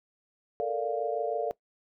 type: chord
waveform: sine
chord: Bb major seventh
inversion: third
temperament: equal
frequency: 440 / 466.2 / 587.3 / 698.5 Hz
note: A4 / Bb4 / D5 / F5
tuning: 0 / 0 / 0 / 0 cents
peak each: -33 dBFS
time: 0.6-1.51 s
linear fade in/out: 0 ms
effects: noise-tail reverb RT60 0.1 s tail -20 dB re dry